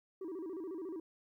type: tone with vibrato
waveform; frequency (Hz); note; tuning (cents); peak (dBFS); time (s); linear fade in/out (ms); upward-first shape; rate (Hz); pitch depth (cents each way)
sine; 350; F4; +4; -37; 0.21-1; 5; square; 14; 150
effects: tanh soft clip ceiling -39 dBFS + 13-bit